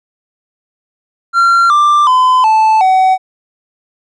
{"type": "tone with pitch steps", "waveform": "triangle", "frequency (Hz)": [1374, 1182.4, 1017.5, 875.6, 753.5], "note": ["F6", "D6", "C6", "A5", "F#5"], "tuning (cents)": [-29, 11, -49, -9, 31], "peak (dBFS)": -4, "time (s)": [1.33, 3.18], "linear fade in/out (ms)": 50, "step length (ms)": 370, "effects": ["resampled to 22050 Hz"]}